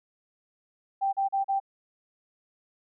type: tone bursts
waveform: sine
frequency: 784 Hz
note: G5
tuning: in tune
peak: -23 dBFS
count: 4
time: 1.01-1.601 s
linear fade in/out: 20 ms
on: 120 ms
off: 37 ms
effects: none